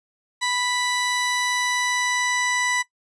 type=tone pair together; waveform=sawtooth; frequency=987.8 / 1975.5 Hz; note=B5 / B6; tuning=0 / 0 cents; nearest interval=octave; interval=1200 cents; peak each=-22 / -18 dBFS; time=0.41-2.83 s; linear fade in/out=20 ms; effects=noise-tail reverb RT60 0.1 s tail -18 dB re dry + resampled to 22050 Hz